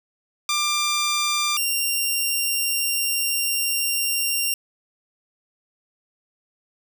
10% pulse tone pair in turn, 1190 / 2774 Hz, D6 / F7, +22 / -12 cents, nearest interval octave + minor third, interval 1466 cents, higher second, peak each -12 dBFS, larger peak neither, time 0.49-1.57 / 1.57-4.54 s, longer second, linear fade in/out 2 ms, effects none

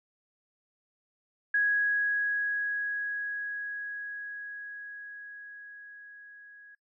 sine tone with level ramp, 1661.2 Hz, G#6, in tune, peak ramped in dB -22 to -49 dBFS, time 1.54-6.75 s, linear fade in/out 5 ms, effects noise-tail reverb RT60 0.1 s tail -22 dB re dry

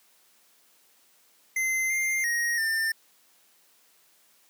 square tone with pitch steps, 2070 / 2102 / 1879 / 1795 Hz, C7 / C7 / A#6 / A6, -19 / +7 / +13 / +34 cents, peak -25 dBFS, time 1.56-2.92 s, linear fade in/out 5 ms, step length 340 ms, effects white hiss -62 dBFS RMS until 4.49 s + high-pass 200 Hz 12 dB/octave

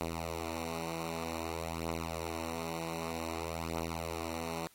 5% pulse beating tone pair, 82.41 / 82.94 Hz, E2 / E2, 0 / +11 cents, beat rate 0.53 Hz, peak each -26 / -31 dBFS, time 0.01-4.67 s, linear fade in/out 0 ms, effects white hiss -64 dBFS RMS until 4.74 s + AAC 48 kbps

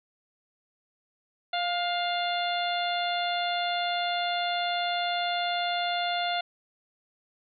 harmonic tone with a mistuned harmonic, 700 Hz, F5, 4 cents sharp, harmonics 1 / 2 / 3 / 4 / 5 / 6, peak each -28 / -35 / -37 / -37 / -34 / -39 dBFS, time 1.53-6.41 s, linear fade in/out 5 ms, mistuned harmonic 2, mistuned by +26 cents, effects none

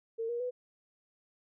sine tone with pitch steps, 454.2 / 475.1 / 497 Hz, A#4 / A#4 / B4, -45 / +33 / +11 cents, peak -32 dBFS, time 0.18-0.51 s, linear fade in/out 20 ms, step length 110 ms, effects none

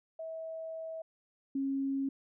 sine tone pair in turn, 647 / 272.5 Hz, E5 / C#4, -32 / -29 cents, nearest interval octave + minor third, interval 1497 cents, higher first, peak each -38 / -30 dBFS, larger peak second, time 0.19-1.02 / 1.55-2.09 s, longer first, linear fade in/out 5 ms, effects none

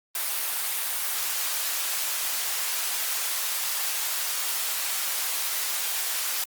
white high-pass noise, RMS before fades -28 dBFS, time 0.15-6.44 s, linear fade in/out 2 ms, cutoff 760 Hz, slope 12 dB/octave, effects Opus 32 kbps

